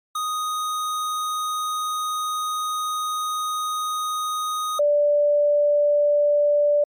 square / sine tone pair in turn, 1244.5 / 585.5 Hz, D#6 / D5, 0 / -5 cents, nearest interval octave + minor second, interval 1305 cents, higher first, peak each -24 / -15 dBFS, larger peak second, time 0.15-4.79 / 4.79-6.84 s, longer first, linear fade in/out 5 ms, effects MP3 64 kbps

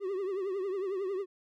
triangle tone with vibrato, 385 Hz, G4, 31 cents flat, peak -29 dBFS, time 0-1.26 s, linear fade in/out 50 ms, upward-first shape triangle, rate 11 Hz, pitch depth 120 cents each way, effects none

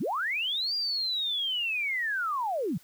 sine linear two-way sweep, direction up then down, 130 to 4831 to 130 Hz, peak -27 dBFS, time 0-2.78 s, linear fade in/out 10 ms, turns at 0.75 s, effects white hiss -58 dBFS RMS until 2.83 s

